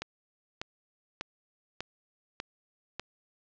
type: click train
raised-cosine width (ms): 0.2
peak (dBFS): -17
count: 6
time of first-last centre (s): 0.02-2.996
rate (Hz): 1.68
effects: low-pass 5000 Hz 12 dB/octave

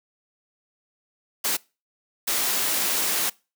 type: noise bursts at uneven times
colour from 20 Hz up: white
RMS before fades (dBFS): -24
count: 2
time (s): 1.44-1.57 / 2.27-3.3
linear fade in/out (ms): 10
effects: noise-tail reverb RT60 0.3 s tail -24 dB re dry + high-pass 200 Hz 12 dB/octave

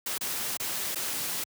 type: noise with dropouts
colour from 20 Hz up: white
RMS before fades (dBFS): -32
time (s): 0.06-1.44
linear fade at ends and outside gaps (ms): 5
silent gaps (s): 0.181-0.209 / 0.572-0.598 / 0.948-0.956
effects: high-pass 100 Hz 12 dB/octave

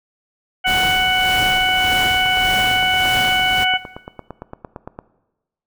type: harmonic tone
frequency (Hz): 743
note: F#5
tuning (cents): +7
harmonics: 1 / 2 / 3 / 4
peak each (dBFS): -20 / -20 / -20 / -20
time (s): 0.64-3.78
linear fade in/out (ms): 20
type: noise with tremolo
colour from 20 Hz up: pink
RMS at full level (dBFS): -25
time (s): 0.66-3.65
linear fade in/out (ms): 20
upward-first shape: sine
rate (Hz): 1.7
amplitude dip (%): 55
type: click train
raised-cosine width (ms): 1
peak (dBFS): -16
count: 30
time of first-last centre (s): 1.69-4.989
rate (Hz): 8.79
effects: noise-tail reverb RT60 1.0 s tail -17 dB re dry

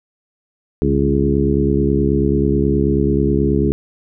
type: harmonic tone with a mistuned harmonic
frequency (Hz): 69.3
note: C#2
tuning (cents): 0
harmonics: 1 / 2 / 3 / 4 / 5 / 6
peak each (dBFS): -20 / -20 / -20 / -20 / -20 / -20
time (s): 0.82-3.72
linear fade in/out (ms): 0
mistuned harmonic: 2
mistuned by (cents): +67
effects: none

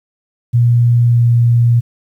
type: tone with pitch glide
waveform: sine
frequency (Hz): 119.5 to 118.61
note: A#2 to A#2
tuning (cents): +43 to +30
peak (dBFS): -7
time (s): 0.53-1.81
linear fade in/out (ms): 20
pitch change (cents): -13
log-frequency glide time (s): 1.04-1.23
effects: 8-bit

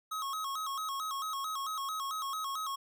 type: tone with vibrato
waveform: square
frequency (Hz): 1180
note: D6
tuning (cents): +8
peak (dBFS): -35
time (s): 0.11-2.76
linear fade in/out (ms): 10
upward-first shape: square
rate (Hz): 4.5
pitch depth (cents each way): 130
effects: none

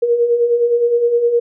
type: beating tone pair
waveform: sine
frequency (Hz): 466.2 / 475.9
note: A#4 / A#4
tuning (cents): 0 / +36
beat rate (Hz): 9.7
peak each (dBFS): -20 / -12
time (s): 0.02-1.4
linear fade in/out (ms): 10
effects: none

